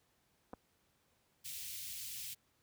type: clicks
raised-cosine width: 1 ms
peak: -33 dBFS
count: 2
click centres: 0.533 / 0.537 s
type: band-stop noise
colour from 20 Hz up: white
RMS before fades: -45 dBFS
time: 1.44-2.35 s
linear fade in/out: 20 ms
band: 130 to 2400 Hz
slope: 24 dB/octave
effects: pink hiss -75 dBFS RMS until 2.62 s + high-pass 60 Hz 12 dB/octave